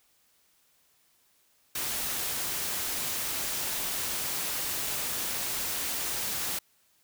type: noise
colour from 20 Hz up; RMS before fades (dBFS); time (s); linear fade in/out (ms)
white; -32; 1.75-6.59; 5
effects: white hiss -67 dBFS RMS until 7.03 s